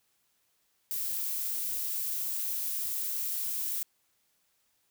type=noise; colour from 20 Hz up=violet; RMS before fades=-33 dBFS; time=0.91-3.83 s; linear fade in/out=0 ms; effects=white hiss -73 dBFS RMS until 4.9 s